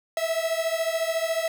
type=beating tone pair; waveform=45% pulse; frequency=647 / 661 Hz; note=E5 / E5; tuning=-32 / +5 cents; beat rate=14 Hz; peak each=-27 dBFS; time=0.17-1.48 s; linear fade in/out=2 ms; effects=none